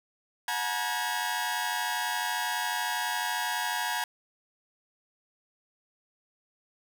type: tone cluster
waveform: sawtooth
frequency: 731 / 866 / 958 / 1638 Hz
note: F#5 / A5 / A#5 / G#6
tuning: -21 / -28 / +47 / -24 cents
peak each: -33 / -31 / -29 / -30 dBFS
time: 0.48-4.04 s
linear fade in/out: 2 ms
effects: none